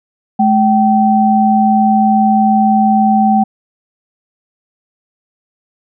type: tone pair together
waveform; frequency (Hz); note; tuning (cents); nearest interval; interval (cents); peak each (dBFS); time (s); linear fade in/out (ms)
sine; 214.2 / 771.7; A3 / G5; -46 / -27; octave + minor seventh; 2219; -10; 0.39-3.44; 10
effects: none